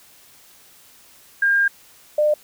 sine tone pair in turn, 1608 / 601.1 Hz, G6 / D5, +44 / +40 cents, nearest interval octave + perfect fourth, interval 1704 cents, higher first, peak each -14 dBFS, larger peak neither, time 1.42-1.68 / 2.18-2.34 s, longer first, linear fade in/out 5 ms, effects white hiss -50 dBFS RMS until 2.43 s

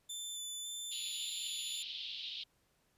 20% pulse tone with vibrato, 3520 Hz, A7, in tune, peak -35 dBFS, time 0.09-1.83 s, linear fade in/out 10 ms, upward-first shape square, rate 1.8 Hz, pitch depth 10 cents each way
pink band-pass noise, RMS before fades -44 dBFS, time 0.91-2.44 s, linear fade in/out 10 ms, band 3000 to 4100 Hz, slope 48 dB/octave
effects pink hiss -75 dBFS RMS until 2.97 s + resampled to 32000 Hz

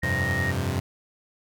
sine tone, 1864.7 Hz, A#6, in tune, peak -26 dBFS, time 0.02-0.52 s, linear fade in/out 20 ms
sawtooth chord, F suspended second, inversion none, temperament equal, 87.31 / 98 / 130.81 Hz, F2 / G2 / C3, 0 / 0 / 0 cents, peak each -25 dBFS, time 0.03-0.8 s, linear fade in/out 5 ms
effects none

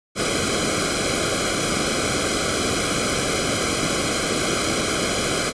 pink noise with comb filter, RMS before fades -22 dBFS, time 0.15-5.53 s, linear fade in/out 50 ms, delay 1.1 ms, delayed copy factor -0.9, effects resampled to 22050 Hz

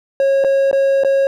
triangle tone with dropouts, 546 Hz, C#5, 26 cents flat, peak -9 dBFS, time 0.2-1.27 s, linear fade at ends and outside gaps 1 ms, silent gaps 0.44-0.446 / 0.713-0.729 / 1.036-1.047 s, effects none

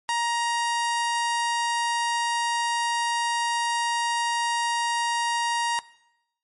sawtooth tone, 940 Hz, A#5, 14 cents sharp, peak -19 dBFS, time 0.09-5.79 s, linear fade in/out 0 ms, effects noise-tail reverb RT60 0.8 s tail -20 dB re dry + MP3 48 kbps

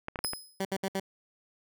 clicks, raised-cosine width 0.5 ms, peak -19 dBFS, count 5, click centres 0.084 / 0.158 / 0.19 / 0.247 / 0.334 s
20% pulse tone with exponential decay, 5070 Hz, D#8, 32 cents sharp, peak -23 dBFS, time 0.24-0.61 s, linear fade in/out 1 ms, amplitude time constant 80 ms
15% pulse tone bursts, 193 Hz, G3, 27 cents flat, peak -23 dBFS, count 4, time 0.6-0.999 s, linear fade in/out 5 ms, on 51 ms, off 65 ms
effects none

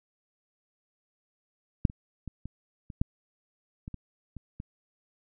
clicks, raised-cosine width 5 ms, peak -6 / -30 / -25 / -25 / -28 / -12 / -26 / -25 / -28 / -25 dBFS, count 10, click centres 1.852 / 1.899 / 2.277 / 2.456 / 2.902 / 3.015 / 3.879 / 3.943 / 4.367 / 4.601 s, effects none

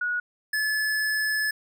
sine / square tone pair in turn, 1457 / 1722.7 Hz, F#6 / A6, -27 / -37 cents, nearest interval minor third, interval 290 cents, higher second, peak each -24 dBFS, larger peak neither, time 0.01-0.2 / 0.53-1.51 s, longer second, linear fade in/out 5 ms, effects none

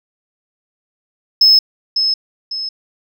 sine tone with echo, 5190 Hz, E8, 28 cents flat, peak -4 dBFS, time 1.41-1.59 s, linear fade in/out 5 ms, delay 550 ms, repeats 2, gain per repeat -8 dB, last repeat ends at 2.69 s, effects tanh soft clip ceiling -3 dBFS

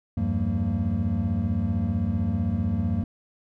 triangle tone cluster, 82.5 / 98.1 / 176.2 / 196.4 / 229.5 Hz, E2 / G2 / F3 / G3 / A#3, +2 / +2 / +16 / +4 / -27 cents, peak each -27 / -24 / -30 / -30 / -26 dBFS, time 0.17-3.04 s, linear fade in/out 5 ms, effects tanh soft clip ceiling -12 dBFS

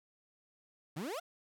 30% pulse exponential sweep, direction up, 136 to 740 Hz, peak -35 dBFS, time 0.96-1.2 s, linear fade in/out 10 ms, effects none

